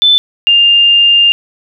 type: tone pair in turn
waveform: sine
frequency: 3520 / 2804 Hz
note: A7 / F7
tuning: 0 / +6 cents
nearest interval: major third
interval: 394 cents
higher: first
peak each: -4 dBFS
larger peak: neither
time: 0.02-0.18 / 0.47-1.32 s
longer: second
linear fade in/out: 0 ms
effects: none